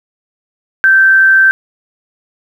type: tone with amplitude modulation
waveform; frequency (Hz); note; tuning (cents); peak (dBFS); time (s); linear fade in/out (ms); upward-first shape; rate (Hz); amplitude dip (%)
sine; 1557; G6; -12; -3; 0.84-1.51; 0; sine; 177; 25
effects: 7-bit